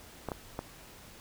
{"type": "clicks", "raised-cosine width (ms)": 1, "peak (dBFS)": -20, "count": 3, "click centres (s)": [0.287, 0.318, 0.591], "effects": ["pink hiss -52 dBFS RMS until 1.2 s"]}